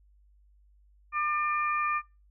harmonic tone, 599 Hz, D5, 34 cents sharp, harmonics 2 / 3 / 4, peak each -27 / -36 / -34 dBFS, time 1.12-2.02 s, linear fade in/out 50 ms, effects noise-tail reverb RT60 0.3 s tail -24 dB re dry + added 50 Hz sine -58 dBFS peak until 2.3 s

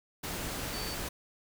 sine tone in noise, 4546 Hz, C#8, 43 cents sharp, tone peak -41 dBFS, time 0.73-0.95 s, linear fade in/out 10 ms, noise pink, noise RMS -37 dBFS, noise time 0.23-1.09 s, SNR -7 dB, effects none

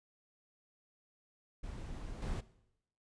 brown noise with level steps, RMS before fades -44 / -37 dBFS, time 1.63-2.41 s, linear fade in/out 10 ms, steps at 2.22 s, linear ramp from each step 2 ms, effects noise-tail reverb RT60 0.8 s tail -18 dB re dry + resampled to 22050 Hz

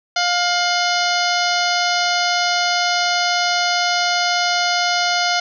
harmonic tone with a mistuned harmonic, 707 Hz, F5, 21 cents sharp, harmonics 1 / 2 / 3 / 4 / 5 / 6 / 7 / 8 / 9, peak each -20 / -22 / -25 / -26 / -28 / -25 / -25 / -31 / -31 dBFS, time 0.16-5.4 s, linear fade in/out 5 ms, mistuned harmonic 4, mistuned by +90 cents, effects none

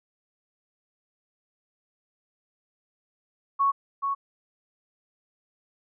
sine tone with echo, 1108.7 Hz, C#6, in tune, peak -19 dBFS, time 3.59-3.72 s, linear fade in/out 20 ms, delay 430 ms, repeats 1, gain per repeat -5 dB, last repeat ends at 4.15 s, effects none

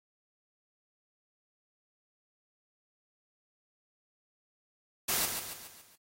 white noise with echo, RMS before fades -30 dBFS, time 5.08-5.26 s, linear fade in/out 10 ms, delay 140 ms, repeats 5, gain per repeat -6 dB, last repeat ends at 5.96 s, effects AAC 48 kbps

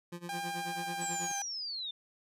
25% pulse tone with tremolo, 173.7 Hz, F3, 9 cents flat, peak -35 dBFS, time 0.12-1.32 s, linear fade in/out 5 ms, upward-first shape sine, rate 9.2 Hz, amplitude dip 90%
sawtooth tone with vibrato, 799 Hz, G5, 33 cents sharp, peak -32 dBFS, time 0.29-1.42 s, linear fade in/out 2 ms, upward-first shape sine, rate 10 Hz, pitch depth 9 cents each way
sine linear sweep, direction down, 7902 to 3538 Hz, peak -36 dBFS, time 1.01-1.91 s, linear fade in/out 5 ms
effects resampled to 32000 Hz

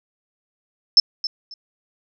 sine tone with echo, 5274 Hz, E8, in tune, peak -7 dBFS, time 0.97-1 s, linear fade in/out 2 ms, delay 270 ms, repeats 2, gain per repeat -14 dB, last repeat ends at 1.54 s, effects none

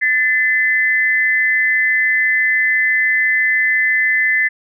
sine tone pair together, 1760 / 2034 Hz, A6 / C7, 0 / -50 cents, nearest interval minor third, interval 250 cents, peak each -15 dBFS, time 0.01-4.49 s, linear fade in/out 20 ms, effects none

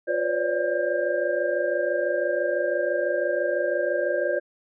sine tone cluster, 354 / 508 / 562 / 588 / 1597 Hz, F4 / B4 / C#5 / D5 / G6, +23 / +49 / +24 / +2 / +32 cents, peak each -30 / -28 / -28 / -26 / -31 dBFS, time 0.07-4.4 s, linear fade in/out 20 ms, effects none

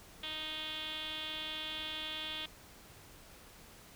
5% pulse tone with low-pass filter, 311.1 Hz, D#4, in tune, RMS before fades -41 dBFS, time 0.23-2.46 s, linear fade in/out 5 ms, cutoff 3400 Hz, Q 6.8, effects pink hiss -56 dBFS RMS until 3.95 s

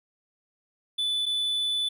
triangle tone pair in turn, 3486 / 3486 Hz, A7 / A7, -17 / -17 cents, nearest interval unison, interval 0 cents, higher neither, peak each -23 dBFS, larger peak neither, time 0.98-1.26 / 1.26-1.89 s, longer second, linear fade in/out 10 ms, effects none

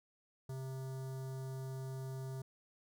square tone with notch filter, 132.1 Hz, C3, 17 cents sharp, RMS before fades -43 dBFS, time 0.49-2.42 s, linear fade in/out 5 ms, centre 2500 Hz, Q 0.5, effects none

